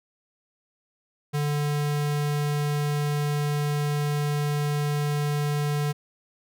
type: tone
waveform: square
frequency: 146.83 Hz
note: D3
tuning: in tune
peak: -24 dBFS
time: 1.33-5.93 s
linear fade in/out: 20 ms
effects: none